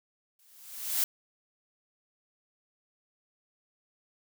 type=noise with exponential growth; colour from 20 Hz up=blue; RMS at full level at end=-25 dBFS; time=0.39-1.04 s; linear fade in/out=2 ms; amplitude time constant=140 ms; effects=none